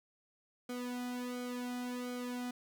sawtooth tone with flanger, 246.9 Hz, B3, in tune, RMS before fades -40 dBFS, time 0.69-2.51 s, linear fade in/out 5 ms, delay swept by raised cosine 1.1 to 1.83 ms, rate 1.4 Hz, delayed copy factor -0.95, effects 11-bit

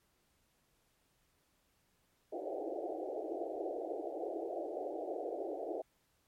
pink band-pass noise, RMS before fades -40 dBFS, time 2.32-5.82 s, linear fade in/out 5 ms, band 310 to 760 Hz, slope 96 dB/octave, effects pink hiss -75 dBFS RMS until 6.27 s + MP3 64 kbps

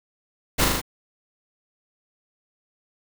pink noise with echo, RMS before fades -19 dBFS, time 0.58-0.66 s, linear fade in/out 20 ms, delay 39 ms, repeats 4, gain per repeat -2 dB, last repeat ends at 0.816 s, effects none

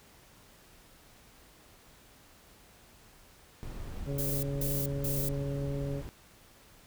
brown noise, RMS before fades -40 dBFS, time 3.63-6.09 s, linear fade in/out 0 ms
harmonic tone, 139.9 Hz, C#3, 16 cents sharp, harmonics 1 / 2 / 3 / 4, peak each -33 / -40 / -41 / -41 dBFS, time 4.05-6.03 s, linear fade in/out 50 ms
violet noise bursts, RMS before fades -35 dBFS, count 3, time 4.18-5.29 s, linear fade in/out 5 ms, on 250 ms, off 180 ms
effects pink hiss -58 dBFS RMS until 6.86 s

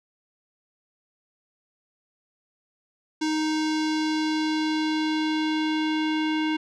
square tone with low-pass filter sweep, 311.1 Hz, D#4, in tune, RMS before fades -25 dBFS, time 3.21-6.57 s, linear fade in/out 10 ms, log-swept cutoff 5700 to 3000 Hz, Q 1.9, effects none

